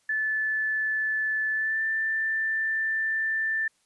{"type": "tone with pitch glide", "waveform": "sine", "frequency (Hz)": [1742, 1774.5], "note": ["A6", "A6"], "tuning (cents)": [-18, 14], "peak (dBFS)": -24, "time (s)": [0.09, 3.68], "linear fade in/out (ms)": 5, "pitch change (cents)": 32, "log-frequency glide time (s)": [1.53, 1.83], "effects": ["white hiss -68 dBFS RMS until 3.85 s", "resampled to 24000 Hz"]}